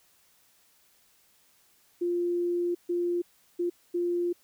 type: tone bursts at uneven times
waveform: sine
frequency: 349.2 Hz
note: F4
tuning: in tune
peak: -25 dBFS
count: 4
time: 2.01-2.75 / 2.89-3.22 / 3.59-3.7 / 3.94-4.33 s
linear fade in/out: 10 ms
effects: white hiss -64 dBFS RMS until 4.43 s

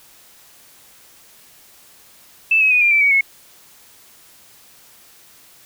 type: tone with pitch steps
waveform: sine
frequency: 2637 / 2556 / 2478 / 2401 / 2328 / 2256 / 2187 Hz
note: E7 / D#7 / D#7 / D7 / D7 / C#7 / C#7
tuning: 0 / +46 / -8 / +38 / -16 / +30 / -24 cents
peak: -11 dBFS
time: 2.51-3.21 s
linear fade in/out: 5 ms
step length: 100 ms
effects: white hiss -48 dBFS RMS until 5.65 s

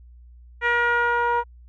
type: tone with low-pass filter sweep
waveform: 10% pulse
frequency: 476.7 Hz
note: A#4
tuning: 39 cents sharp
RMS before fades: -21 dBFS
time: 0.61-1.44 s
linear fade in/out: 50 ms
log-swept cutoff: 1900 to 1000 Hz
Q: 2.6
effects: added 60 Hz sine -44 dBFS peak until 1.68 s

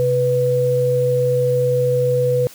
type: tone pair together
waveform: sine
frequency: 130.9 / 494.2 Hz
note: C3 / B4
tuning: +1 / +1 cents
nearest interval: octave + major seventh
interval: 2300 cents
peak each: -20 / -15 dBFS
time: 0-2.47 s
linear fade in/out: 0 ms
effects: white hiss -42 dBFS RMS until 2.54 s

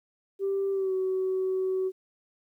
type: tone with pitch glide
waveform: sine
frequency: 392 to 376.2 Hz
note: G4 to F#4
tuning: 0 to +29 cents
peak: -24 dBFS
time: 0.39-1.92 s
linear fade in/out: 50 ms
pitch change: -71 cents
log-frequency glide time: 0.72-0.93 s
effects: tanh soft clip ceiling -21 dBFS + 11-bit

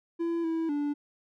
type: tone with pitch steps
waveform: triangle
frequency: 336.3 / 326.5 / 290.7 Hz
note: E4 / E4 / D4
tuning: +35 / -17 / -18 cents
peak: -25 dBFS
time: 0.19-0.94 s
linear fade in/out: 20 ms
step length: 250 ms
effects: none

